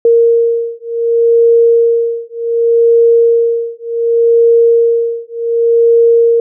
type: beating tone pair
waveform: sine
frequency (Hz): 464.4 / 465.07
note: A#4 / A#4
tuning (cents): -7 / -4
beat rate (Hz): 0.67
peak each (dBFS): -10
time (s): 0.05-6.4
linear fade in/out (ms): 2
effects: none